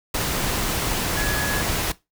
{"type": "tone in noise", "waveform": "sine", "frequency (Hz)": 1685, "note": "G#6", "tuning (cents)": 25, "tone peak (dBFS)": -26, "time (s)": [1.17, 1.62], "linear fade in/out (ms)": 5, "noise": "pink", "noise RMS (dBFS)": -24, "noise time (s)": [0.14, 1.92], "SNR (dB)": -5, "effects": ["noise-tail reverb RT60 0.2 s tail -18 dB re dry"]}